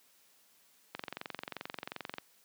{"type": "click train", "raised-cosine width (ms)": 0.3, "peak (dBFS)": -22, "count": 29, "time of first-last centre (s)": [0.95, 2.183], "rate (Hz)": 22.7, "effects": ["white hiss -66 dBFS RMS until 2.44 s", "high-pass 150 Hz 12 dB/octave"]}